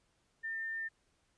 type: tone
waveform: sine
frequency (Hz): 1802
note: A6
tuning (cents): +41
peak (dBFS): -36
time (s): 0.43-0.89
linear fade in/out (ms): 20
effects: pink hiss -75 dBFS RMS until 1.37 s + resampled to 22050 Hz